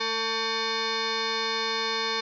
sine tone with frequency modulation, 1567 Hz, G6, 1 cent flat, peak -25 dBFS, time 0-2.21 s, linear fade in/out 10 ms, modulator 673 Hz, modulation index 4.8, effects none

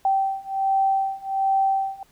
sine beating tone pair, 776 / 777.3 Hz, G5 / G5, -18 / -15 cents, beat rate 1.3 Hz, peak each -23 / -22 dBFS, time 0.05-2.03 s, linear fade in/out 2 ms, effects pink hiss -59 dBFS RMS until 2.11 s

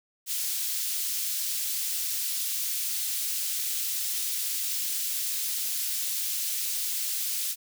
white high-pass noise, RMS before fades -30 dBFS, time 0.26-7.56 s, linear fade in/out 50 ms, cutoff 3400 Hz, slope 12 dB/octave, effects none

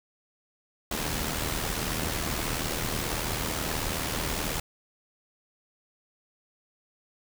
pink noise with amplitude modulation, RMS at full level -28 dBFS, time 0.91-4.6 s, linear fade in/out 5 ms, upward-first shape sine, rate 78.5 Hz, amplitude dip 55%, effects none

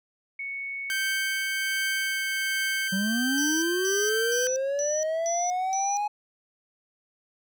sine tone with pitch glide, 2217 to 2198 Hz, C#7 to C#7, 0 to -15 cents, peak -31 dBFS, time 0.39-2.88 s, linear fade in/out 5 ms, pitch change -15 cents, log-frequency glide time 2-2.2 s
sawtooth tone with tremolo, 1560 Hz, G6, 9 cents flat, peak -22 dBFS, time 0.9-4.47 s, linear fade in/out 0 ms, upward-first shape triangle, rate 1.3 Hz, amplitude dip 30%
triangle linear sweep, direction up, 185 to 840 Hz, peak -23 dBFS, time 2.92-6.08 s, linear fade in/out 10 ms
sine tone bursts, 5920 Hz, F#8, in tune, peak -29 dBFS, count 6, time 3.38-5.97 s, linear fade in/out 0 ms, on 240 ms, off 230 ms
effects none

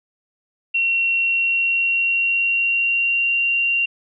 sine tone with pitch glide, 2731 to 2764 Hz, F7 to F7, -39 to -19 cents, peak -16 dBFS, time 0.74-3.86 s, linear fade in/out 10 ms, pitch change +20 cents, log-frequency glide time 1.12-3.33 s, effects none

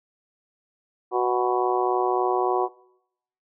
harmonic tone, 123.47 Hz, B2, in tune, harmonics 3 / 4 / 5 / 6 / 7 / 8 / 9, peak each -23 / -30 / -35 / -25 / -35 / -28 / -31 dBFS, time 1.11-2.69 s, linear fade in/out 50 ms, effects noise-tail reverb RT60 0.8 s tail -22 dB re dry

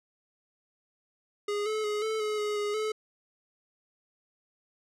square tone with pitch steps, 412.1 / 432.6 / 419.3 / 438.6 / 425.5 / 419 / 414.3 / 431.9 Hz, G#4 / A4 / G#4 / A4 / G#4 / G#4 / G#4 / A4, -13 / -29 / +17 / -6 / +42 / +15 / -4 / -32 cents, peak -29 dBFS, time 1.48-2.92 s, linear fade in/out 5 ms, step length 180 ms, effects low-pass 8000 Hz 12 dB/octave

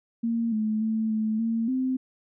sine tone with pitch steps, 230.7 / 216.1 / 220.7 / 217.7 / 227.5 / 259 Hz, A#3 / A3 / A3 / A3 / A#3 / C4, -18 / -31 / +5 / -18 / -42 / -17 cents, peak -23 dBFS, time 0.23-1.97 s, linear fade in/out 10 ms, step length 290 ms, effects none

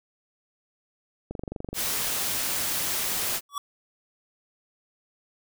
click train, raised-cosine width 2 ms, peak -20 dBFS, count 11, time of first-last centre 1.31-1.73 s, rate 23.8 Hz
white noise, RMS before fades -28 dBFS, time 1.74-3.41 s, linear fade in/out 50 ms
square tone with exponential growth, 1139 Hz, C#6, 47 cents sharp, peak -25 dBFS, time 3.49-3.58 s, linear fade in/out 2 ms, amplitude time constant 19 ms
effects none

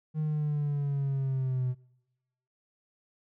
triangle linear sweep, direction down, 155.56 to 125.1 Hz, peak -24 dBFS, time 0.14-1.75 s, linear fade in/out 50 ms, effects noise-tail reverb RT60 1.0 s tail -26 dB re dry + tanh soft clip ceiling -21 dBFS

